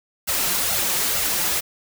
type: noise with flanger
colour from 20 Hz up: white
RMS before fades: -22 dBFS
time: 0.27-1.61 s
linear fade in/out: 20 ms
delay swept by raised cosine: 1.4 to 5.8 ms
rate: 2.2 Hz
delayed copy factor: +0.7
effects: none